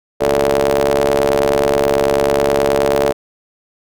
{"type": "ring-modulated tone", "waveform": "sawtooth", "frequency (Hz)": 69.3, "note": "C#2", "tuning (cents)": 0, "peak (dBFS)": -5, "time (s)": [0.2, 3.13], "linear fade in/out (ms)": 20, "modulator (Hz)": 510, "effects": []}